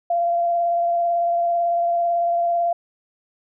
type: tone with vibrato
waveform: sine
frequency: 688 Hz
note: F5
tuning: 26 cents flat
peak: -17 dBFS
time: 0.1-2.73 s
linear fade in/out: 5 ms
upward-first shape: sine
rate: 18 Hz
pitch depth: 15 cents each way
effects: none